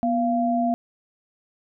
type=tone pair together; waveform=sine; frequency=243 / 690 Hz; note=B3 / F5; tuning=-28 / -21 cents; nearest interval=octave + tritone; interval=1807 cents; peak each=-22 dBFS; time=0.03-0.74 s; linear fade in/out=0 ms; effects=none